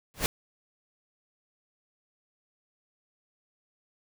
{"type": "noise with exponential growth", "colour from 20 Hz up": "pink", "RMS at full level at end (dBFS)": -20, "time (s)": [0.14, 0.26], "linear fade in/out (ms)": 0, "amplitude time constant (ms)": 25, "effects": []}